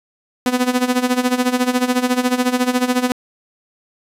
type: tone with tremolo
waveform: sawtooth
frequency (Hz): 250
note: B3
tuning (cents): +21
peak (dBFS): -8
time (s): 0.46-3.12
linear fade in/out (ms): 0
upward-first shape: sine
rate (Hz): 14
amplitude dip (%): 80
effects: resampled to 32000 Hz